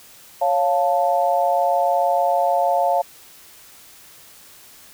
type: chord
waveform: sine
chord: Db augmented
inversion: none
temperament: equal with one note detuned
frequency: 554.4 / 700.9 / 880 Hz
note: Db5 / F5 / A5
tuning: 0 / +6 / 0 cents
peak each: -21 / -18 / -22 dBFS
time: 0.41-3.02 s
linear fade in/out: 10 ms
effects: white hiss -46 dBFS RMS until 4.93 s